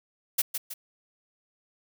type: noise with echo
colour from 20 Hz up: blue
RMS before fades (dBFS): -23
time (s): 0.38-0.42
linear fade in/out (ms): 10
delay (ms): 160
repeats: 2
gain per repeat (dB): -7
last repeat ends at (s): 0.74
effects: none